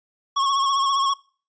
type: tone with vibrato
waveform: square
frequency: 1100 Hz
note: C#6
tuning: 14 cents flat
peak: -19 dBFS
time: 0.36-1.14 s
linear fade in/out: 10 ms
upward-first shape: sine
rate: 15 Hz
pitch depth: 42 cents each way
effects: noise-tail reverb RT60 0.4 s tail -22 dB re dry + resampled to 16000 Hz